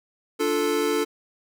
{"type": "chord", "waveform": "square", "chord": "D minor", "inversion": "none", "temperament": "equal", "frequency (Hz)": [293.7, 349.2, 440], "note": ["D4", "F4", "A4"], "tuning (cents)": [0, 0, 0], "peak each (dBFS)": [-28, -29, -24], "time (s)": [0.39, 1.05], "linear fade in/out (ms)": 20, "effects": []}